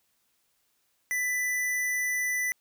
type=tone; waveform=square; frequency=1989 Hz; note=B6; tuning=12 cents sharp; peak=-27 dBFS; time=1.11-2.52 s; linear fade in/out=0 ms; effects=white hiss -72 dBFS RMS until 2.6 s